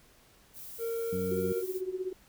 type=noise; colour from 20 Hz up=violet; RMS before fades=-45 dBFS; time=0.53-1.82 s; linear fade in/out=50 ms
type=tone with pitch glide; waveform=triangle; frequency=460 to 465.1 Hz; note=A#4 to A#4; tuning=-23 to -4 cents; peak=-29 dBFS; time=0.78-1.64 s; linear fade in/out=50 ms; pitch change=+19 cents; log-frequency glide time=1.28-1.38 s
type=harmonic tone; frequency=92.5 Hz; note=F#2; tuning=in tune; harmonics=1 / 2 / 3; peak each=-40 / -34 / -43 dBFS; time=1.12-1.53 s; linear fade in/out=10 ms
type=tone with tremolo; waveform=sine; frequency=372 Hz; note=F#4; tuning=9 cents sharp; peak=-28 dBFS; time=1.31-2.13 s; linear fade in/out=5 ms; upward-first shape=triangle; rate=16 Hz; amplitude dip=90%
effects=pink hiss -61 dBFS RMS until 2.28 s